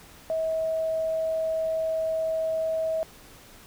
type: tone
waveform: sine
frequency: 643 Hz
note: E5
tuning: 43 cents flat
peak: -24 dBFS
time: 0.3-3.03 s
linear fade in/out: 0 ms
effects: pink hiss -50 dBFS RMS until 3.66 s